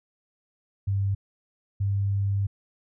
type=tone pair in turn; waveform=sine; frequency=98.7 / 99.44 Hz; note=G2 / G2; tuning=+12 / +25 cents; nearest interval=unison; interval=13 cents; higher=second; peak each=-22 dBFS; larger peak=neither; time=0.87-1.15 / 1.8-2.47 s; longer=second; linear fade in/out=10 ms; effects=none